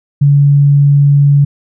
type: tone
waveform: sine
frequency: 142.5 Hz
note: C#3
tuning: 48 cents sharp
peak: -4 dBFS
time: 0.21-1.45 s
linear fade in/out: 10 ms
effects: none